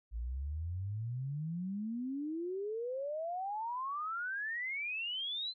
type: exponential sweep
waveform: sine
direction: up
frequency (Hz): 54.1 to 4127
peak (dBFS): -35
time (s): 0.11-5.54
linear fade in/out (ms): 50
effects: MP3 48 kbps